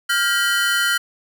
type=tone cluster; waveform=square; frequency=1402 / 1592 / 1920 / 3035 Hz; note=F6 / G6 / B6 / F#7; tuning=+6 / +26 / -49 / +43 cents; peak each=-20 / -25 / -26 / -24 dBFS; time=0.09-0.98 s; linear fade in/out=10 ms; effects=none